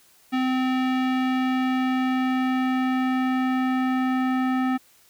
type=tone with low-pass filter sweep; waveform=square; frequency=257.9 Hz; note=C4; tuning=25 cents flat; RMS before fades=-23 dBFS; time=0.32-4.78 s; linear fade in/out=20 ms; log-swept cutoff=2800 to 1800 Hz; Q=1.3; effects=white hiss -57 dBFS RMS until 5.09 s